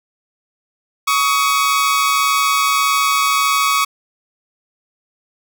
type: tone pair together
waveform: sawtooth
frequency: 1123.3 / 1265 Hz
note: C#6 / D#6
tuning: +23 / +28 cents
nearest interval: major second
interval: 205 cents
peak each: -11 / -15 dBFS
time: 1.07-3.85 s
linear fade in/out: 10 ms
effects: none